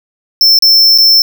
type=tone with dropouts; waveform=square; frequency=5340 Hz; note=E8; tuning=22 cents sharp; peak=-4 dBFS; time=0.41-1.22 s; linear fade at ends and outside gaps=1 ms; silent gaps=0.588-0.623 / 0.978-0.984 s; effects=none